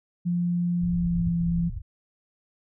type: tone with pitch glide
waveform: sine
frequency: 174.61 to 169.93 Hz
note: F3 to F3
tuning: 0 to -47 cents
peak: -22 dBFS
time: 0.25-1.7 s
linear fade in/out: 20 ms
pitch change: -47 cents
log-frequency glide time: 0.88-1.23 s
type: low-pass noise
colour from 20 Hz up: pink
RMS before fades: -33 dBFS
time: 0.81-1.82 s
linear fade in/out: 10 ms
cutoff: 140 Hz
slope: 96 dB/octave
effects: none